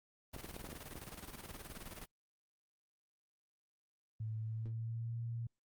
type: noise with tremolo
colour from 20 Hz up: pink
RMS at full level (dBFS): -47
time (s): 0.33-2.06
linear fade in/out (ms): 10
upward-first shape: square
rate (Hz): 19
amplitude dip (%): 60
type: clicks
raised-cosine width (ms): 2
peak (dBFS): -34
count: 7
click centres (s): 0.364 / 0.445 / 0.565 / 0.643 / 0.69 / 0.729 / 0.956
type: tone with pitch glide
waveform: sine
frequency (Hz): 110 to 116.47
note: A2 to A#2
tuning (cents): 0 to -1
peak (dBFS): -38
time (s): 4.2-5.47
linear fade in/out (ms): 5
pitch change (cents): +99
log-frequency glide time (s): 4.38-5.17
effects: Opus 32 kbps